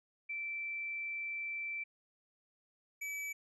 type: tone pair in turn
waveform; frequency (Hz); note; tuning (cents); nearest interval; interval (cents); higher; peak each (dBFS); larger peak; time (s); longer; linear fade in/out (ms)
sine / square; 2334 / 2298; D7 / D7; -11 / -38; unison; 27; first; -37 / -39; first; 0.29-1.84 / 3.01-3.33; first; 10
effects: resampled to 32000 Hz